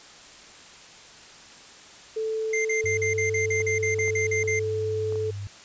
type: tone with pitch glide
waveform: sine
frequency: 440 to 435.4 Hz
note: A4 to A4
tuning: 0 to -18 cents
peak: -25 dBFS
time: 2.16-5.31 s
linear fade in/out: 10 ms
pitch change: -18 cents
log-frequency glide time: 3.32-5.17 s
type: tone bursts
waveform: square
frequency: 2093 Hz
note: C7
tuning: in tune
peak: -25 dBFS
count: 13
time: 2.53-4.594 s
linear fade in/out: 5 ms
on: 120 ms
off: 42 ms
type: tone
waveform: sine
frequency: 100 Hz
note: G2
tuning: 35 cents sharp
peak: -31 dBFS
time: 2.84-5.47 s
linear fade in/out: 0 ms
type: clicks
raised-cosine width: 1 ms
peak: -29 dBFS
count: 6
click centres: 3.604 / 3.985 / 4.08 / 4.439 / 5.124 / 5.157 s
effects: white hiss -47 dBFS RMS until 5.64 s + resampled to 16000 Hz

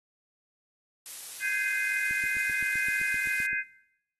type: noise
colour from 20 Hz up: blue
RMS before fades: -39 dBFS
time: 1.06-3.46 s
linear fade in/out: 0 ms
type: chord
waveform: sine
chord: Ab major seventh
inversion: third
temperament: just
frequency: 1557.4 / 1661.2 / 2077 / 2492 Hz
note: G6 / Ab6 / C7 / Eb7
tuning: -12 / 0 / -13 / +2 cents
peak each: -33 dBFS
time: 1.4-3.64 s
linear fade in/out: 50 ms
type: click train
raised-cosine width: 3 ms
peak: -35 dBFS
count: 12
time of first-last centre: 2.11-3.531 s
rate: 7.74 Hz
effects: noise-tail reverb RT60 0.9 s tail -22 dB re dry + AAC 32 kbps

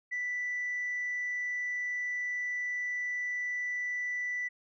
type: tone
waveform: sine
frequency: 1975.5 Hz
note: B6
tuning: in tune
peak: -30 dBFS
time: 0.11-4.49 s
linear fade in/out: 20 ms
effects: tanh soft clip ceiling -28 dBFS

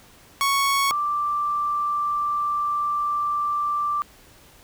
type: tone pair in turn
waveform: sawtooth / sine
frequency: 1109 / 1175.8 Hz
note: C#6 / D6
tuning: 0 / +2 cents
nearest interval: minor second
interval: 102 cents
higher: second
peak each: -15 / -21 dBFS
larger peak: first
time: 0.41-0.91 / 0.91-4.02 s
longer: second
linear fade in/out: 0 ms
effects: pink hiss -51 dBFS RMS until 4.63 s

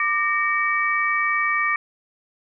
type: tone cluster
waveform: sine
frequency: 1187 / 1844 / 2288 Hz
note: D6 / A#6 / D7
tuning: +18 / -19 / -46 cents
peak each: -23 dBFS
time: 0-1.76 s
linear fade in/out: 2 ms
effects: none

